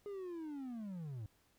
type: linear sweep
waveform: triangle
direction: down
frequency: 415 to 100 Hz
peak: -40 dBFS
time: 0.06-1.26 s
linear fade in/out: 0 ms
effects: pink hiss -73 dBFS RMS until 1.58 s